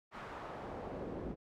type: noise with band-pass filter sweep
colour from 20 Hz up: brown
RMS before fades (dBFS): -44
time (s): 0.11-1.36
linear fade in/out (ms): 50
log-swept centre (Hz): 1400 to 360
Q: 1.1
effects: none